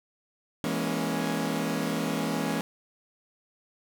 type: chord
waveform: sawtooth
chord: A# half-diminished seventh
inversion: second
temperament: equal with one note detuned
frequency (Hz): 164.81 / 207.7 / 237.7 / 277.2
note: E3 / G#3 / A#3 / C#4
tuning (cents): 0 / 0 / +34 / 0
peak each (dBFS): -29 / -29 / -29 / -28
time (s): 0.64-2.61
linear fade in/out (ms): 0
effects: none